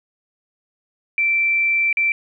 sine tone with dropouts, 2341 Hz, D7, 6 cents flat, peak -15 dBFS, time 1.18-2.12 s, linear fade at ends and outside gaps 1 ms, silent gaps 1.928-1.971 s, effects none

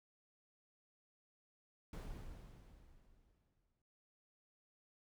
brown noise with exponential decay, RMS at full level -44 dBFS, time 1.93-3.82 s, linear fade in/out 2 ms, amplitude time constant 410 ms, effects none

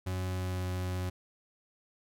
40% pulse tone with pitch glide, 92.4 to 91.44 Hz, F#2 to F#2, -2 to -20 cents, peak -31 dBFS, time 0.06-1.1 s, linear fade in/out 10 ms, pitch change -18 cents, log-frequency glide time 0.26-0.66 s, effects none

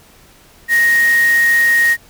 sine tone in noise, 1870 Hz, A#6, 5 cents sharp, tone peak -9 dBFS, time 0.68-1.97 s, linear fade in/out 50 ms, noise white, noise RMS -26 dBFS, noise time 0.68-1.97 s, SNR +14 dB, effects pink hiss -46 dBFS RMS until 2.09 s

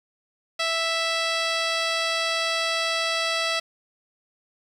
10% pulse tone with low-pass filter, 659.3 Hz, E5, in tune, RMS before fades -25 dBFS, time 0.59-3.6 s, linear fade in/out 10 ms, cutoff 6100 Hz, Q 2.4, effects 8-bit

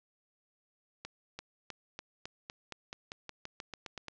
accelerating click train, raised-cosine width 0.2 ms, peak -24 dBFS, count 16, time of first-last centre 1.05-4.083 s, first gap 340 ms, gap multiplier 0.92, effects resampled to 16000 Hz + 9-bit

